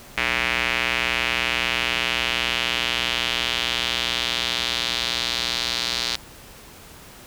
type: tone with band-pass filter sweep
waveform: square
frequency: 60 Hz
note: B1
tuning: 49 cents flat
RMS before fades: -24 dBFS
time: 0.17-6.16 s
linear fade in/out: 5 ms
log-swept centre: 2300 to 4200 Hz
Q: 2.5
effects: pink hiss -44 dBFS RMS until 7.26 s